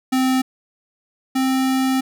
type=tone pair in turn; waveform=square; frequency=259.7 / 262.7 Hz; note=C4 / C4; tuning=-13 / +7 cents; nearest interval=unison; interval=20 cents; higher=second; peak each=-16 / -17 dBFS; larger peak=first; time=0.12-0.42 / 1.35-2.01 s; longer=second; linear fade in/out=10 ms; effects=none